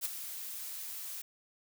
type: noise with ADSR envelope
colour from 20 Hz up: blue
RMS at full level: -32 dBFS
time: 0.01-1.22 s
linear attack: 42 ms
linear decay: 17 ms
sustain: -10 dB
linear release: 7 ms
effects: none